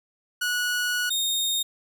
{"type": "tone pair in turn", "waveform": "sawtooth", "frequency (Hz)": [1465, 3692], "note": ["F#6", "A#7"], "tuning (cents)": [-18, -17], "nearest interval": "octave + major third", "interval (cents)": 1601, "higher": "second", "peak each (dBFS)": -20, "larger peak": "neither", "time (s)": [[0.41, 1.1], [1.1, 1.63]], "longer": "first", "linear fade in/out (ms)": 10, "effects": []}